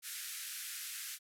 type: band-pass noise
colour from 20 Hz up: white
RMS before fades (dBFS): -44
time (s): 0.02-1.19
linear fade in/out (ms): 50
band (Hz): 1400 to 14000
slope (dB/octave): 48
effects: none